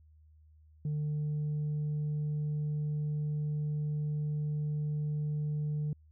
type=tone; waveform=sine; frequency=150 Hz; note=D3; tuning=37 cents sharp; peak=-28 dBFS; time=0.85-5.93 s; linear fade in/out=2 ms; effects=tanh soft clip ceiling -29 dBFS + added 77 Hz sine -57 dBFS peak until 6.11 s